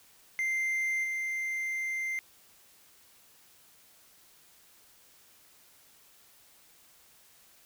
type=tone with level steps; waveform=triangle; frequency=2089 Hz; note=C7; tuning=3 cents flat; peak=-26 / -29 dBFS; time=0.39-2.19 s; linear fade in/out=0 ms; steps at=1.03 s; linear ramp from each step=20 ms; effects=white hiss -60 dBFS RMS until 7.65 s